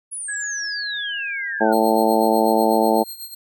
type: exponential sweep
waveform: sine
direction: down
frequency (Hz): 10548 to 1396.9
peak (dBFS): -27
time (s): 0.11-1.74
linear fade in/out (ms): 20
type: tone with pitch glide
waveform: sine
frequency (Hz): 1664 to 1610.1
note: G#6 to G6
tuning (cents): +3 to +46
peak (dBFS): -26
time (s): 0.28-1.64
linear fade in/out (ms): 10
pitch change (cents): -57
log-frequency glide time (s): 0.98-1.39
type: harmonic tone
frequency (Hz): 110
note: A2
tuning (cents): 0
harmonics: 2 / 3 / 4 / 5 / 6 / 7 / 8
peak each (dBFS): -22 / -22 / -22 / -22 / -22 / -22 / -22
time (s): 1.6-3.04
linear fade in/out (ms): 20
type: tone with tremolo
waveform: 5% pulse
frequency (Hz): 4211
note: C8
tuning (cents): +10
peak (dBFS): -23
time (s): 1.72-3.35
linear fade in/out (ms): 10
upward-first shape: sine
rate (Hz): 8.1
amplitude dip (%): 70
effects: none